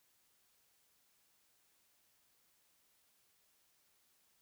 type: silence
effects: white hiss -74 dBFS RMS until 4.41 s